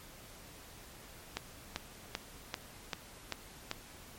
click train, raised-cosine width 0.2 ms, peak -17 dBFS, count 7, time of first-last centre 1.37-3.714 s, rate 2.56 Hz, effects pink hiss -53 dBFS RMS until 4.18 s + MP3 64 kbps

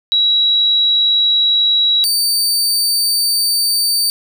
sine / sawtooth tone pair in turn, 3883 / 4603 Hz, B7 / D8, -30 / -36 cents, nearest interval minor third, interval 294 cents, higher second, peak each -10 dBFS, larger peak neither, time 0.12-2.04 / 2.04-4.1 s, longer second, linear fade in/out 0 ms, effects none

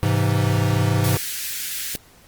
square chord, Ab augmented, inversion none, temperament equal, 103.83 / 130.81 / 164.81 Hz, Ab2 / C3 / E3, 0 / 0 / 0 cents, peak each -20 / -23 / -25 dBFS, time 0.03-1.17 s, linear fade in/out 0 ms
white high-pass noise, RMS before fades -28 dBFS, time 1.04-1.96 s, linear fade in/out 0 ms, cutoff 1500 Hz, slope 48 dB/octave
click, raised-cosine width 2 ms, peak -18 dBFS, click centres 1.952 s
effects pink hiss -51 dBFS RMS until 2.27 s + Opus 32 kbps

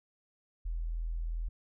sine tone, 41.27 Hz, E1, 3 cents sharp, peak -32 dBFS, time 0.65-1.49 s, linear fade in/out 10 ms, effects none

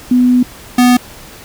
sine / square tone pair in turn, 248.8 / 247.2 Hz, B3 / B3, +13 / +2 cents, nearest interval unison, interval 11 cents, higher first, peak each -6 dBFS, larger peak neither, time 0.11-0.43 / 0.78-0.97 s, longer first, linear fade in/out 5 ms, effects pink hiss -35 dBFS RMS until 1.44 s

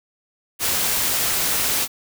white noise, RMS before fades -21 dBFS, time 0.59-1.88 s, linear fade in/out 50 ms, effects none

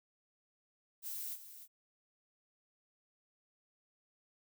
violet noise with echo, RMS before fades -42 dBFS, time 1.02-1.38 s, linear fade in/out 50 ms, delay 300 ms, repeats 1, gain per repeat -11 dB, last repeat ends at 1.68 s, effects none

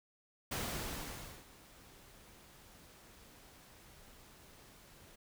pink noise with ADSR envelope, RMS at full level -38 dBFS, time 0.51-5.16 s, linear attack 8 ms, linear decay 920 ms, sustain -21 dB, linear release 10 ms, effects none

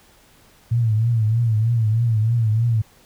sine tone with vibrato, 113 Hz, A2, 47 cents sharp, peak -15 dBFS, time 0.71-2.82 s, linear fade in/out 10 ms, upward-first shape triangle, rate 3.2 Hz, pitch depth 110 cents each way, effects pink hiss -53 dBFS RMS until 3.05 s

